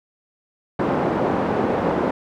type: band-pass noise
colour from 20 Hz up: pink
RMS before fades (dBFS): -21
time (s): 0.79-2.11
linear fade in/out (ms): 5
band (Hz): 210 to 840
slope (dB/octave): 12
effects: none